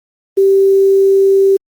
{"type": "tone with quantisation", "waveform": "sine", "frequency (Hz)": 390, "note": "G4", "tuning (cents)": -9, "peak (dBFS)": -6, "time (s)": [0.37, 1.57], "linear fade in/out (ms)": 10, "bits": 6, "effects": ["Opus 32 kbps"]}